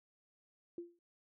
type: tone with exponential decay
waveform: sine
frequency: 344.8 Hz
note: F4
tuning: 22 cents flat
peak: -38 dBFS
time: 0.78-0.99 s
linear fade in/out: 2 ms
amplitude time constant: 45 ms
effects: none